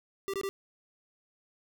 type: tone bursts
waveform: square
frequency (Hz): 392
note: G4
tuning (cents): 0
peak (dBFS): -32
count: 3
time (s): 0.28-0.49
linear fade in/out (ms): 0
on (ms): 56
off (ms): 21
effects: none